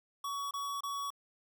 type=tone bursts; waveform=square; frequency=1126 Hz; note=C#6; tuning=27 cents sharp; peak=-36 dBFS; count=3; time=0.24-1.104 s; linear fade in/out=5 ms; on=270 ms; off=27 ms; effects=none